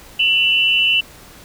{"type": "tone pair together", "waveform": "sine", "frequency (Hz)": [2697, 2960], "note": ["E7", "F#7"], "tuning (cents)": [39, 0], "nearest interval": "major second", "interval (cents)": 161, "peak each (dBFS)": -15, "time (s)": [0.19, 1.01], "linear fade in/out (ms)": 10, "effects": ["pink hiss -42 dBFS RMS until 1.44 s"]}